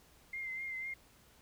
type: tone with vibrato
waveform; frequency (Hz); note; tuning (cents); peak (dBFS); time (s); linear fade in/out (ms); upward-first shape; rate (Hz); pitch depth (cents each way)
sine; 2093; C7; 0; -38; 0.33-0.94; 5; triangle; 4; 38
effects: added 60 Hz sine -70 dBFS peak until 1.41 s + pink hiss -64 dBFS RMS until 1.41 s